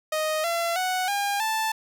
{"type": "tone with pitch steps", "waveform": "sawtooth", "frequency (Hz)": [622.3, 678.6, 740, 807, 880.1], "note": ["D#5", "F5", "F#5", "G#5", "A5"], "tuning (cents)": [0, -50, 0, -50, 0], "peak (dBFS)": -20, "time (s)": [0.12, 1.72], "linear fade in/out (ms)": 5, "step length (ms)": 320, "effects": []}